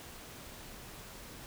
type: silence
effects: pink hiss -49 dBFS RMS until 1.46 s